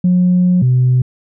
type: tone pair in turn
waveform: sine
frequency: 180 / 126.65 Hz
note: F#3 / B2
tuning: -47 / +44 cents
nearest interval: tritone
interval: 609 cents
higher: first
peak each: -7 dBFS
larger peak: neither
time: 0.04-0.62 / 0.62-1.02 s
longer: first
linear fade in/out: 5 ms
effects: tanh soft clip ceiling -5 dBFS